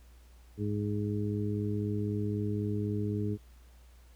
harmonic tone, 103.9 Hz, G#2, 1 cent sharp, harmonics 1 / 2 / 3 / 4, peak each -32 / -35 / -37 / -38 dBFS, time 0.57-3.38 s, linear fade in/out 50 ms, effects added 60 Hz sine -53 dBFS peak until 4.15 s + pink hiss -65 dBFS RMS until 4.15 s

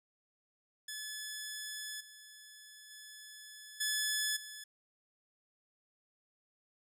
10% pulse tone with level steps, 1719 Hz, A6, 41 cents flat, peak -32 / -44 / -41 / -23 / -37 dBFS, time 0.88-4.64 s, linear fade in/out 5 ms, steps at 2 / 2.9 / 3.8 / 4.36 s, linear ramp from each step 10 ms, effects none

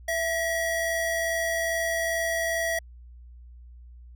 square tone pair together, 666 / 1915.6 Hz, E5 / A#6, +18 / +47 cents, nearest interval octave + tritone, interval 1829 cents, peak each -28 / -29 dBFS, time 0.08-2.79 s, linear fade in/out 5 ms, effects added 60 Hz sine -44 dBFS peak until 4.15 s

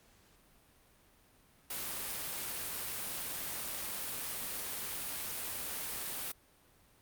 white noise, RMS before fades -39 dBFS, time 1.7-6.32 s, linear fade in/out 5 ms, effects pink hiss -65 dBFS RMS until 7.01 s + Opus 48 kbps

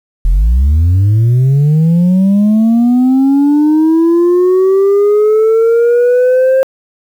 sine linear sweep, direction up, 38.62 to 532 Hz, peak -3 dBFS, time 0.25-6.63 s, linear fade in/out 0 ms, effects tanh soft clip ceiling -5 dBFS + 7-bit

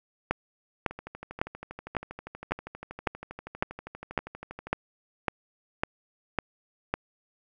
two click trains, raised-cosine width 0.5 ms, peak -10 / -24 dBFS, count 13 / 48, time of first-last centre 0.31-6.94 / 0.91-4.67 s, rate 1.81 / 12.5 Hz, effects none

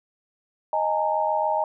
sine chord, D# suspended fourth, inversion none, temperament equal with one note detuned, 622.3 / 830.6 / 917.4 Hz, D#5 / G#5 / A#5, 0 / 0 / -28 cents, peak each -25 dBFS, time 0.73-1.64 s, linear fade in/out 2 ms, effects none

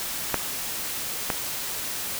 clicks, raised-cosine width 0.5 ms, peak -6 / -8 dBFS, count 2, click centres 0.343 / 1.302 s, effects white hiss -31 dBFS RMS until 2.19 s

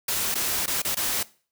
white noise with dropouts, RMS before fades -26 dBFS, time 0.08-1.23 s, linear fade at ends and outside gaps 5 ms, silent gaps 0.344-0.353 / 0.661-0.677 / 0.82-0.848 / 0.948-0.968 s, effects noise-tail reverb RT60 0.4 s tail -20 dB re dry

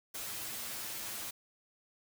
white noise with comb filter, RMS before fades -41 dBFS, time 0.14-1.31 s, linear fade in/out 10 ms, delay 9 ms, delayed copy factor +0.7, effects none

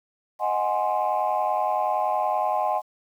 sine chord, Ab dominant seventh, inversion second, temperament equal, 622.3 / 740 / 830.6 / 1046.5 Hz, Eb5 / Gb5 / Ab5 / C6, 0 / 0 / 0 / 0 cents, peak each -27 / -25 / -25 / -28 dBFS, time 0.39-2.82 s, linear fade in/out 50 ms, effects tanh soft clip ceiling -14 dBFS + 9-bit

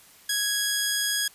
10% pulse tone, 1661.2 Hz, G#6, in tune, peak -15 dBFS, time 0.29-1.28 s, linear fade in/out 5 ms, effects white hiss -53 dBFS RMS until 1.34 s + resampled to 32000 Hz

